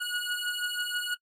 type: beating tone pair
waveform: 25% pulse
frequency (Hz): 1451 / 1457.2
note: F#6 / F#6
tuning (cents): -34 / -27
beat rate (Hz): 6.2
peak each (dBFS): -29 / -30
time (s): 0-1.15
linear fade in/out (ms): 20
effects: noise-tail reverb RT60 0.1 s tail -24 dB re dry + AAC 48 kbps